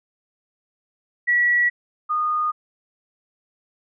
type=tone pair in turn; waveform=sine; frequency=1935 / 1228.2 Hz; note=B6 / D#6; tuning=-36 / -23 cents; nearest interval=minor sixth; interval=787 cents; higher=first; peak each=-15 / -19 dBFS; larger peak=first; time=1.27-1.7 / 2.09-2.52 s; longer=neither; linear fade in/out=20 ms; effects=none